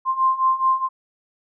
sine beating tone pair, 1046.5 / 1051.2 Hz, C6 / C6, 0 / +8 cents, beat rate 4.7 Hz, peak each -21 / -18 dBFS, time 0.05-0.89 s, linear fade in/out 50 ms, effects none

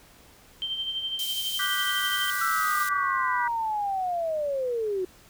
sine tone with tremolo, 3132 Hz, G7, 2 cents flat, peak -26 dBFS, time 0.62-2.3 s, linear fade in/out 0 ms, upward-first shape sine, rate 12 Hz, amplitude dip 50%
white high-pass noise, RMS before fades -35 dBFS, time 1.19-2.89 s, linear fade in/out 2 ms, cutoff 3000 Hz, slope 24 dB/octave
sine chord, G major seventh, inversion second, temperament just, 1176 / 1470 / 1568 / 1960 Hz, D6 / F#6 / G6 / B6, +2 / -12 / 0 / -14 cents, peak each -32 dBFS, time 1.59-3.48 s, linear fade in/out 5 ms
sine linear sweep, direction down, 1349 to 359.1 Hz, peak -25 dBFS, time 2.41-5.05 s, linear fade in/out 5 ms
effects pink hiss -54 dBFS RMS until 5.29 s

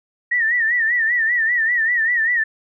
sine tone with vibrato, 1864.7 Hz, A#6, in tune, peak -15 dBFS, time 0.31-2.44 s, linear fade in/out 10 ms, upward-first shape sine, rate 5.1 Hz, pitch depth 99 cents each way, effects none

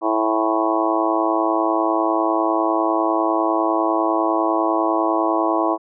harmonic tone with a mistuned harmonic, 110 Hz, A2, in tune, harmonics 3 / 4 / 5 / 6 / 7 / 8 / 9 / 10, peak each -21 / -29 / -28 / -23 / -26 / -27 / -24 / -25 dBFS, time 0.01-5.78 s, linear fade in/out 50 ms, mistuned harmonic 8, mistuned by -40 cents, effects none

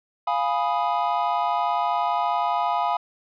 triangle chord, F half-diminished seventh, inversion none, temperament equal, 698.5 / 830.6 / 987.8 / 1244.5 Hz, F5 / Ab5 / Cb6 / Eb6, 0 / 0 / 0 / 0 cents, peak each -24 / -24 / -24 / -27 dBFS, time 0.27-2.97 s, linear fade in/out 5 ms, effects resampled to 11025 Hz

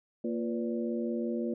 harmonic tone with a mistuned harmonic, 116.1 Hz, A#2, 7 cents flat, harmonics 2 / 3 / 4 / 5, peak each -32 / -35 / -38 / -41 dBFS, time 0.24-1.54 s, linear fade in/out 5 ms, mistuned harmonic 4, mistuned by +110 cents, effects none

